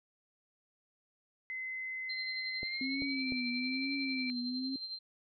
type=tone with pitch glide; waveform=sine; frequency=2049 to 2340 Hz; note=C7 to D7; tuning=-37 to -7 cents; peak=-37 dBFS; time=1.5-4.3 s; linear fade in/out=0 ms; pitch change=+230 cents; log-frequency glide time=2.57-3.25 s
type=tone with tremolo; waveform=sine; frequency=4140 Hz; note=C8; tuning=19 cents flat; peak=-37 dBFS; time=2.09-4.99 s; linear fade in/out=10 ms; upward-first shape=sine; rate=11 Hz; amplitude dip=55%
type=clicks; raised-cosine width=2 ms; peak=-30 dBFS; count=3; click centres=2.631 / 3.021 / 3.322 s
type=tone with vibrato; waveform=sine; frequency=260 Hz; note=C4; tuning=11 cents flat; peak=-35 dBFS; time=2.81-4.76 s; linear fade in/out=2 ms; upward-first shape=triangle; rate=1.1 Hz; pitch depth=120 cents each way
effects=none